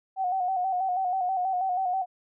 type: tone with vibrato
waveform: sine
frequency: 744 Hz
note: F#5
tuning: 9 cents sharp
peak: -24 dBFS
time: 0.16-2.06 s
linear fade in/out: 50 ms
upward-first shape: square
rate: 6.2 Hz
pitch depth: 50 cents each way
effects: none